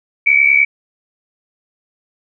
sine tone pair together, 2252 / 2322 Hz, C#7 / D7, +27 / -20 cents, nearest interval minor second, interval 53 cents, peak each -11 dBFS, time 0.26-0.65 s, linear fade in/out 10 ms, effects none

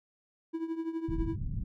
triangle tone with tremolo, 326.9 Hz, E4, 14 cents flat, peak -27 dBFS, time 0.53-1.36 s, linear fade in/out 20 ms, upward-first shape triangle, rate 12 Hz, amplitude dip 80%
pink low-pass noise, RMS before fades -34 dBFS, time 1.08-1.64 s, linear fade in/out 5 ms, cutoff 170 Hz, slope 24 dB/octave
effects none

